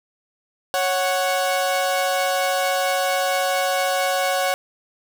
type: tone pair together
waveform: sawtooth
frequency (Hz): 553.9 / 740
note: C#5 / F#5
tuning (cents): -1 / 0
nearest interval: perfect fourth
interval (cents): 501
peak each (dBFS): -18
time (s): 0.74-4.54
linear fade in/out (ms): 0
effects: none